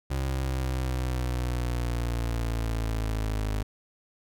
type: linear sweep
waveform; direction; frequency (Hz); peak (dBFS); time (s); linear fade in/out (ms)
30% pulse; down; 67.3 to 52; -24; 0.1-3.63; 10
effects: none